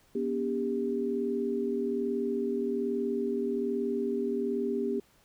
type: tone cluster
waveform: sine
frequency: 242 / 283.2 / 399 Hz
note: B3 / C#4 / G4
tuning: -35 / +37 / +31 cents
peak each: -32 / -36 / -30 dBFS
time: 0.15-5 s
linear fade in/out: 5 ms
effects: pink hiss -64 dBFS RMS until 5.24 s